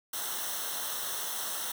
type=noise with comb filter; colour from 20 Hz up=white; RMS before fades=-35 dBFS; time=0.13-1.72 s; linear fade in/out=5 ms; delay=0.42 ms; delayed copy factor=-0.8; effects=none